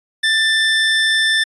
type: tone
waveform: 25% pulse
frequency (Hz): 1774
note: A6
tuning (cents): +14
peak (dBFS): -9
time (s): 0.23-1.44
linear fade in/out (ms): 10
effects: resampled to 22050 Hz